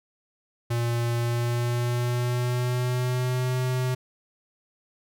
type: tone with pitch glide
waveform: square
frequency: 118.3 to 127.53 Hz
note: A#2 to C3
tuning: +26 to -44 cents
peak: -24 dBFS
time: 0.7-3.95 s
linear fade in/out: 10 ms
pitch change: +130 cents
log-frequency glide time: 1.17-3.6 s
effects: none